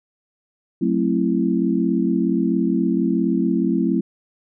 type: chord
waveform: sine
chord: F# half-diminished seventh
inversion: none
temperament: just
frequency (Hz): 185 / 222 / 266.4 / 333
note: F#3 / A3 / C4 / E4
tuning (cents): 0 / +16 / +31 / +18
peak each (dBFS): -22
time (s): 0.81-4.01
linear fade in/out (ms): 10
effects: none